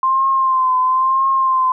sine tone with vibrato, 1046.5 Hz, C6, in tune, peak -12 dBFS, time 0.03-1.72 s, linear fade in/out 2 ms, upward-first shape triangle, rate 1 Hz, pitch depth 50 cents each way, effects none

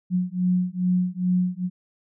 sine beating tone pair, 180 / 182.4 Hz, F#3 / F#3, -47 / -24 cents, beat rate 2.4 Hz, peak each -23 dBFS, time 0.1-1.7 s, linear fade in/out 50 ms, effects none

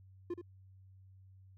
triangle tone with echo, 349.2 Hz, F4, in tune, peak -33 dBFS, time 0.3-0.34 s, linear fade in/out 5 ms, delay 75 ms, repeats 1, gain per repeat -8 dB, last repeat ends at 0.415 s, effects added 95 Hz sine -56 dBFS peak until 1.57 s

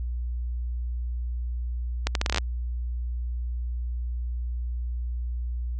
accelerating click train, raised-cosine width 0.2 ms, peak -7 dBFS, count 10, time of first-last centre 2.07-2.383 s, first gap 82 ms, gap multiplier 0.76, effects added 60 Hz sine -27 dBFS peak until 5.79 s + resampled to 24000 Hz

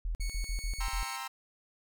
sine tone bursts, 41.2 Hz, E1, in tune, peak -30 dBFS, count 7, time 0.05-1.031 s, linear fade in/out 0 ms, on 99 ms, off 48 ms
15% pulse tone, 2217 Hz, C#7, in tune, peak -35 dBFS, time 0.2-1.17 s, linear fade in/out 10 ms
sawtooth chord, C dominant seventh, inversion second, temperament equal with one note detuned, 794.5 / 932.3 / 1046.5 / 1318.5 Hz, G5 / Bb5 / C6 / E6, +23 / 0 / 0 / 0 cents, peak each -40 / -38 / -39 / -39 dBFS, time 0.8-1.28 s, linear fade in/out 10 ms
effects none

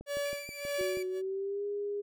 click train, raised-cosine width 2 ms, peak -32 dBFS, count 7, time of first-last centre 0.01-0.972 s, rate 6.24 Hz
45% pulse tone with tremolo, 572 Hz, D5, 46 cents flat, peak -31 dBFS, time 0.06-1.22 s, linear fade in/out 50 ms, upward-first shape sine, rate 1.7 Hz, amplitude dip 95%
sawtooth tone with vibrato, 2335 Hz, D7, 11 cents flat, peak -39 dBFS, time 0.25-1.03 s, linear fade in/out 5 ms, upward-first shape sine, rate 14 Hz, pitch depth 28 cents each way
sine tone with pitch glide, 370 to 408.2 Hz, F#4 to G#4, 0 to -30 cents, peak -32 dBFS, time 0.78-2.02 s, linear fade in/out 20 ms, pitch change +170 cents, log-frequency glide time 1.08-1.65 s
effects none

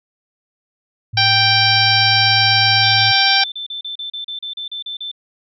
sine tone, 108.8 Hz, A2, 19 cents flat, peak -22 dBFS, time 1.13-3.12 s, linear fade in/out 10 ms
harmonic tone, 784 Hz, G5, in tune, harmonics 1 / 2 / 3 / 4 / 5 / 6 / 7, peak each -19 / -19 / -19 / -19 / -19 / -19 / -19 dBFS, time 1.17-3.44 s, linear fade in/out 5 ms
sine tone bursts, 3540 Hz, A7, 10 cents sharp, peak -24 dBFS, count 16, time 2.83-5.115 s, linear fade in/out 5 ms, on 110 ms, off 35 ms
effects none

